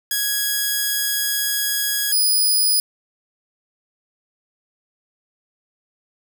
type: tone pair in turn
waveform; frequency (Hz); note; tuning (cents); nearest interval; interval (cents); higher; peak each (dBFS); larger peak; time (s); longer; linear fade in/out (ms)
5% pulse; 1661.2 / 4972; G#6 / D#8; 0 / -2; octave + perfect fifth; 1898; second; -8; neither; 0.11-2.12 / 2.12-2.8; first; 2
effects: none